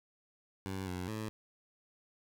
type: tone with pitch steps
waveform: 15% pulse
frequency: 95.6 / 90.5 / 108.9 Hz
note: G2 / F#2 / A2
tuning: -43 / -38 / -17 cents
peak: -31 dBFS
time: 0.66-1.29 s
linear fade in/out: 0 ms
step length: 210 ms
effects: none